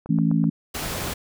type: click train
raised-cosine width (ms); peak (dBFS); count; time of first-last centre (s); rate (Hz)
1; -23; 4; 0.06-0.441; 7.88
type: harmonic tone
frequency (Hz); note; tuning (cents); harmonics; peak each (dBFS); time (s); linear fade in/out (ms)
55; A1; 0; 3 / 4 / 5; -20 / -22 / -24; 0.09-0.5; 10
type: noise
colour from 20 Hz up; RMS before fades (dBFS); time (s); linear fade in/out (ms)
pink; -29; 0.74-1.14; 10
effects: none